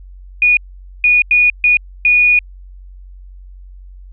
sine tone bursts at uneven times, 2456 Hz, D#7, 23 cents flat, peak -7 dBFS, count 5, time 0.42-0.57 / 1.04-1.22 / 1.31-1.5 / 1.64-1.77 / 2.05-2.39 s, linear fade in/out 2 ms, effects added 46 Hz sine -33 dBFS peak until 4.12 s

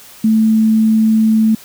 sine tone, 220 Hz, A3, in tune, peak -8 dBFS, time 0.24-1.55 s, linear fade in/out 5 ms, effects white hiss -39 dBFS RMS until 1.64 s

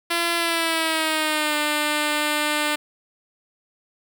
5% pulse tone with pitch glide, 340 to 299.4 Hz, F4 to D4, -46 to +33 cents, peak -9 dBFS, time 0.1-2.76 s, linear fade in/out 10 ms, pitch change -221 cents, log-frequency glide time 0.36-1.57 s, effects none

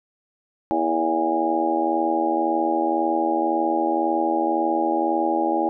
harmonic tone with a mistuned harmonic, 81.9 Hz, E2, 11 cents flat, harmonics 3 / 4 / 5 / 6 / 7 / 8 / 9 / 10, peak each -32 / -23 / -32 / -35 / -27 / -31 / -31 / -23 dBFS, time 0.71-5.69 s, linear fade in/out 0 ms, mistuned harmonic 9, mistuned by -27 cents, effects none

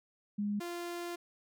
sine / sawtooth tone pair in turn, 205.7 / 346.7 Hz, G#3 / F4, -16 / -13 cents, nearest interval major sixth, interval 903 cents, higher second, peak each -31 / -34 dBFS, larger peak first, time 0.38-0.6 / 0.6-1.16 s, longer second, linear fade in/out 10 ms, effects none

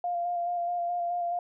sine tone with vibrato, 698.5 Hz, F5, in tune, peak -27 dBFS, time 0.04-1.39 s, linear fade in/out 2 ms, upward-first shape square, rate 4.7 Hz, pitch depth 17 cents each way, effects none

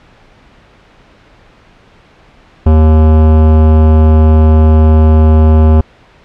sine tone with hard clipping, 78.3 Hz, D#2, 11 cents sharp, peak -5 dBFS, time 2.66-5.81 s, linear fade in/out 5 ms, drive 18 dB, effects pink hiss -43 dBFS RMS until 6.24 s + low-pass 3000 Hz 12 dB/octave

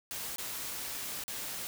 white noise with dropouts, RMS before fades -39 dBFS, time 0.11-1.67 s, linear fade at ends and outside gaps 0 ms, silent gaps 0.36-0.383 / 1.238-1.28 s, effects none

